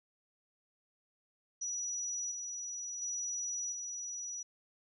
sine tone with tremolo, 5860 Hz, F#8, 18 cents flat, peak -35 dBFS, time 1.61-4.43 s, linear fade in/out 10 ms, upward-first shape square, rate 0.71 Hz, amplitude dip 35%, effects none

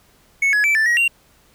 triangle tone with pitch steps, 2206 / 1686 / 2323 / 1766 / 1898 / 2761 Hz, C#7 / G#6 / D7 / A6 / A#6 / F7, -9 / +26 / -20 / +6 / +31 / -20 cents, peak -12 dBFS, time 0.42-1.08 s, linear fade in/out 5 ms, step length 110 ms, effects pink hiss -55 dBFS RMS until 1.54 s

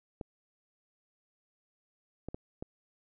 clicks, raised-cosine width 2 ms, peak -25 dBFS, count 4, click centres 0.212 / 2.286 / 2.345 / 2.625 s, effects none

